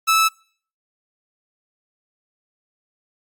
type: tone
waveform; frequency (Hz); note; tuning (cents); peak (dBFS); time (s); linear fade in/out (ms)
sawtooth; 1308; E6; -14; -10; 0.07-0.29; 20
effects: noise-tail reverb RT60 0.5 s tail -26 dB re dry + Opus 48 kbps